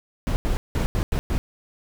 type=noise bursts at uneven times; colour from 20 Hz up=brown; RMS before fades=-22 dBFS; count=6; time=0.27-0.36 / 0.45-0.57 / 0.75-0.86 / 0.95-1.03 / 1.12-1.19 / 1.3-1.38 s; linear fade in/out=0 ms; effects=none